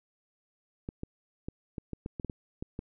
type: clicks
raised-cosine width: 3 ms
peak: -23 dBFS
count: 11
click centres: 0.889 / 1.034 / 1.485 / 1.782 / 1.933 / 2.061 / 2.198 / 2.247 / 2.298 / 2.625 / 2.791 s
effects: none